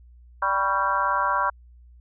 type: harmonic tone with a mistuned harmonic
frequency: 196 Hz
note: G3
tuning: in tune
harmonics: 3 / 4 / 5 / 6 / 7 / 8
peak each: -32 / -32 / -24 / -26 / -27 / -30 dBFS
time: 0.42-1.5 s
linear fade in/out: 5 ms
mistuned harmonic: 6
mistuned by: -89 cents
effects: added 60 Hz sine -47 dBFS peak until 2 s